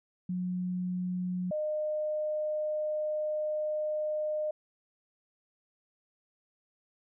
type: tone pair in turn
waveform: sine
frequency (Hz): 181.1 / 610.3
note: F#3 / D#5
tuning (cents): -37 / -34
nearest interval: octave + major sixth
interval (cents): 2103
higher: second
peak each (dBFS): -30 / -29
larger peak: second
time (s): 0.29-1.51 / 1.51-4.51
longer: second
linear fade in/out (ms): 5
effects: none